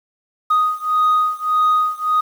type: beating tone pair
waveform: sine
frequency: 1244.5 / 1246.2 Hz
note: D#6 / D#6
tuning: 0 / +2 cents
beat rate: 1.7 Hz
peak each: -15 / -16 dBFS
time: 0.5-2.21 s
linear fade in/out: 10 ms
effects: tanh soft clip ceiling -10 dBFS + 7-bit